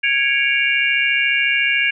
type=tone cluster; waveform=sine; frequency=1654 / 2230 / 2364 / 2789 Hz; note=G#6 / C#7 / D7 / F7; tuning=-8 / +10 / +11 / -3 cents; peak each=-20 dBFS; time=0.03-1.91 s; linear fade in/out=10 ms; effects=none